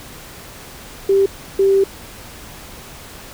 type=tone pair in turn; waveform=sine; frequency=392 / 390.6 Hz; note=G4 / G4; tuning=0 / -6 cents; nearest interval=unison; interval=6 cents; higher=first; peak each=-10 dBFS; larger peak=neither; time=1.09-1.26 / 1.59-1.84 s; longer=second; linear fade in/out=5 ms; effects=pink hiss -37 dBFS RMS until 3.33 s